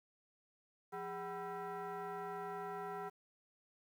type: tone with frequency modulation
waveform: sine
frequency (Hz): 173.9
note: F3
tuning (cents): -7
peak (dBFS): -40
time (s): 0.92-3.1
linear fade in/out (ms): 20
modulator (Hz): 582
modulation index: 2
effects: tanh soft clip ceiling -37 dBFS + 11-bit